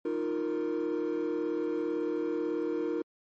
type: chord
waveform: triangle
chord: Eb suspended second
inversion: none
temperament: equal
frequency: 311.1 / 349.2 / 466.2 Hz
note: Eb4 / F4 / Bb4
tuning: 0 / 0 / 0 cents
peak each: -30 dBFS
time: 0.05-3.02 s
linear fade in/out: 5 ms
effects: tanh soft clip ceiling -23 dBFS + MP3 32 kbps